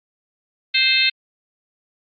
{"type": "harmonic tone", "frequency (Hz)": 523.3, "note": "C5", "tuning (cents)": 0, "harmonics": [3, 4, 5, 6, 7, 8], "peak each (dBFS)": [-28, -21, -19, -26, -20, -20], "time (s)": [0.74, 1.1], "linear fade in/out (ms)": 10, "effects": ["Opus 48 kbps"]}